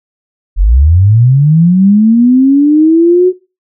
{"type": "linear sweep", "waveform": "sine", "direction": "up", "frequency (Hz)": [40.17, 372.9], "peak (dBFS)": -3, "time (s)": [0.56, 3.33], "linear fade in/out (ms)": 50, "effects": ["noise-tail reverb RT60 0.3 s tail -21 dB re dry"]}